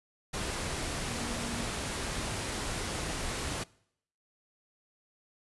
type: tone in noise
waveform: sine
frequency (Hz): 234.6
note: A#3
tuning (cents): +11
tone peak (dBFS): -40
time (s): 1.06-1.63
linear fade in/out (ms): 10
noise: pink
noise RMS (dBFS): -35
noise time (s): 0.33-3.64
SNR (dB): -8
effects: noise-tail reverb RT60 0.7 s tail -23 dB re dry + resampled to 24000 Hz